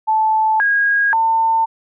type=tone with pitch steps; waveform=sine; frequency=874 / 1638 / 900 Hz; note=A5 / G#6 / A5; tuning=-12 / -24 / +39 cents; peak=-12 dBFS; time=0.07-1.66 s; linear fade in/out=20 ms; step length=530 ms; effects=none